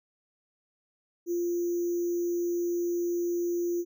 sine tone with sample-and-hold, 347.1 Hz, F4, 11 cents flat, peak -26 dBFS, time 1.26-3.85 s, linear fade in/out 50 ms, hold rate 6300 Hz, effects none

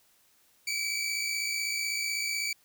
20% pulse tone pair together, 2276 / 2332 Hz, C#7 / D7, +45 / -13 cents, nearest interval unison, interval 42 cents, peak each -27 / -28 dBFS, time 0.67-2.53 s, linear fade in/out 5 ms, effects white hiss -65 dBFS RMS until 2.64 s

